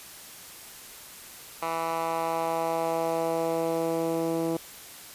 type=tone with band-pass filter sweep; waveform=10% pulse; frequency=164.7 Hz; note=E3; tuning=1 cent flat; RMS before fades=-28 dBFS; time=1.62-4.57 s; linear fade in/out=5 ms; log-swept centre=1200 to 340 Hz; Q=1.4; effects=white hiss -45 dBFS RMS until 5.14 s + resampled to 32000 Hz